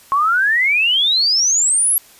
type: exponential sweep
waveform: sine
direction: up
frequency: 1074 to 11530 Hz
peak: -12 dBFS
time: 0.12-1.98 s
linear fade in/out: 0 ms
effects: white hiss -46 dBFS RMS until 2.19 s + resampled to 32000 Hz